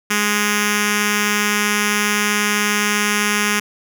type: tone with notch filter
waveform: 5% pulse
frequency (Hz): 207.7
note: G#3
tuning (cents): 0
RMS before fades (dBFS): -18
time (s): 0.1-3.6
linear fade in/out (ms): 10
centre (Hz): 660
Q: 0.65
effects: none

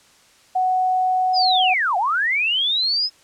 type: tone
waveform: sine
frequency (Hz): 742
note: F#5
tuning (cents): +5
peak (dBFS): -16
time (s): 0.55-1.74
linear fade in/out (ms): 10
type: linear two-way sweep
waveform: sine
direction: down then up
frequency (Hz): 5180 to 687 to 5180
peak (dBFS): -17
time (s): 1.33-3.1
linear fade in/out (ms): 50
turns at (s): 1.97
effects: white hiss -53 dBFS RMS until 3.23 s + low-pass 8000 Hz 12 dB/octave

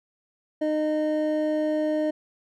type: tone pair together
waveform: triangle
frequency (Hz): 306.9 / 613.8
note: D#4 / D#5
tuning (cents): -24 / -24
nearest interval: octave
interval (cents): 1200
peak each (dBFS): -23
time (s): 0.61-2.11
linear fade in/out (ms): 10
effects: none

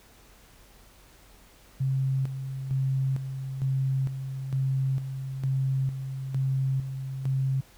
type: tone with tremolo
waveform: sine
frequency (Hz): 133.6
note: C3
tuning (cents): +36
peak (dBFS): -23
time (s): 1.8-7.61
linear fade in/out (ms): 10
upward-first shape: square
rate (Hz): 1.1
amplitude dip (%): 60
effects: added 46 Hz sine -57 dBFS peak until 7.77 s + pink hiss -56 dBFS RMS until 7.77 s

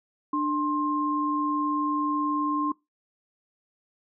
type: tone pair together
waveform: sine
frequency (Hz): 296.9 / 1058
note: D4 / C6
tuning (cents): +19 / +19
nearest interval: octave + minor seventh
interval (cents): 2200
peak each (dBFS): -26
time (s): 0.33-2.72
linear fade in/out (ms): 5
effects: noise-tail reverb RT60 0.2 s tail -22 dB re dry

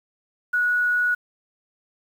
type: tone with quantisation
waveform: sine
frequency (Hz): 1463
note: F#6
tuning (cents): -20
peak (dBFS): -18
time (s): 0.53-1.15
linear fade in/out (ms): 10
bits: 8
effects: none

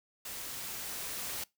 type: noise with level ramp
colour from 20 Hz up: white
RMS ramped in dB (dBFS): -42 to -38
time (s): 0.25-1.44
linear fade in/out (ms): 5
effects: noise-tail reverb RT60 0.2 s tail -23 dB re dry

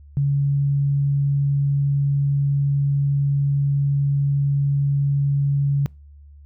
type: tone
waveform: sine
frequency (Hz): 140.8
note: C#3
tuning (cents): +27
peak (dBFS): -16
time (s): 0.17-5.86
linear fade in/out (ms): 0
effects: noise-tail reverb RT60 0.3 s tail -26 dB re dry + added 72 Hz sine -42 dBFS peak until 6.45 s

